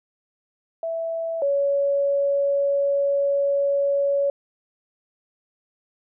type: tone pair in turn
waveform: sine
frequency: 659.3 / 561.5 Hz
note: E5 / C#5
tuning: 0 / +22 cents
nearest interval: minor third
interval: 278 cents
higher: first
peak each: -24 / -18 dBFS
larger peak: second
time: 0.83-1.42 / 1.42-4.3 s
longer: second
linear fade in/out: 2 ms
effects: none